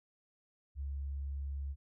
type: tone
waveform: sine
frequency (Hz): 69.6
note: C#2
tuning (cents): +8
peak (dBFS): -36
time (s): 0.75-1.76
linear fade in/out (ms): 50
effects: none